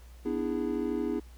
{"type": "chord", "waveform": "triangle", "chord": "E dominant seventh", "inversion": "second", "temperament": "just", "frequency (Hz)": [247.2, 296.7, 329.6, 412], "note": ["B3", "D4", "E4", "G#4"], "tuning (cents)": [2, 18, 0, -14], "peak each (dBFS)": -32, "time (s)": [0.25, 1.2], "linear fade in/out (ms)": 10, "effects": ["added 60 Hz sine -47 dBFS peak until 1.37 s", "pink hiss -60 dBFS RMS until 1.37 s"]}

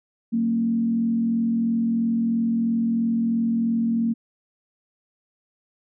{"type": "tone with frequency modulation", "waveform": "sine", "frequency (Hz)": 229.2, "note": "A#3", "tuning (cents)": -29, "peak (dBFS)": -19, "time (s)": [0.32, 4.14], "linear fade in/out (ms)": 20, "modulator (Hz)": 43, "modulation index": 0.43, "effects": []}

